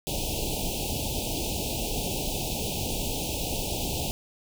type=band-stop noise; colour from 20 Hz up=pink; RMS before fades=-30 dBFS; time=0.07-4.11 s; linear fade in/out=0 ms; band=880 to 2500 Hz; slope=96 dB/octave; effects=none